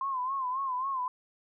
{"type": "tone with vibrato", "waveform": "sine", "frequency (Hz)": 1046.5, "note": "C6", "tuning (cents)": 0, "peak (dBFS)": -29, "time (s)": [0.01, 1.08], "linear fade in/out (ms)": 2, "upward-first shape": "sine", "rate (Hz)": 3.7, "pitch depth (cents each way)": 91, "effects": []}